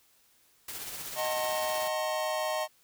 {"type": "noise with tremolo", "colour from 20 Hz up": "white", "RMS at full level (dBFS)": -38, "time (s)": [0.68, 1.88], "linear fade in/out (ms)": 5, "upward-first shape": "triangle", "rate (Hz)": 16, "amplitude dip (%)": 40}
{"type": "chord", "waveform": "square", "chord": "D# diminished seventh", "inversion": "none", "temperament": "just", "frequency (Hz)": [622.3, 746.7, 896, 1075.3], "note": ["D#5", "F#5", "A5", "C6"], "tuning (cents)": [0, 16, 31, 47], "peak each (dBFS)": [-32, -38, -38, -38], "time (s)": [1.15, 2.68], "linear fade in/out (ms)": 50}
{"effects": ["white hiss -65 dBFS RMS until 2.83 s"]}